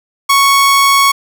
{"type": "tone", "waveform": "sawtooth", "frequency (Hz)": 1108.7, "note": "C#6", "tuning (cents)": 0, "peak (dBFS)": -3, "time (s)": [0.29, 1.12], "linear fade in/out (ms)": 10, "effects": []}